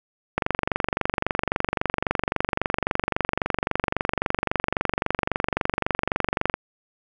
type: click train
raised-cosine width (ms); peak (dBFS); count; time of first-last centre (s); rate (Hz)
0.5; -6; 147; 0.38-6.54; 23.7
effects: none